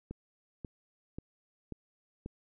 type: click train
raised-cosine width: 3 ms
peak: -27 dBFS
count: 5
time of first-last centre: 0.11-2.261 s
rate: 1.86 Hz
effects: none